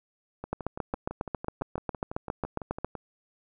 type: two click trains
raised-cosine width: 1 ms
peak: -15 / -22 dBFS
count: 18 / 16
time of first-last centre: 0.53-2.846 / 0.44-2.953 s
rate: 7.34 / 5.97 Hz
effects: none